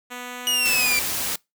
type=tone with pitch glide; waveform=5% pulse; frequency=246.9 to 248.3 Hz; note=B3 to B3; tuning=0 to +9 cents; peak=-21 dBFS; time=0.1-1 s; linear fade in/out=20 ms; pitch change=+9 cents; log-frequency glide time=0.22-0.67 s
type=linear sweep; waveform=sawtooth; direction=down; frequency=2920 to 2327 Hz; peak=-16 dBFS; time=0.47-0.99 s; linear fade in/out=0 ms
type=noise; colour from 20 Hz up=white; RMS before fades=-26 dBFS; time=0.65-1.36 s; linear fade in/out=5 ms
effects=noise-tail reverb RT60 0.2 s tail -24 dB re dry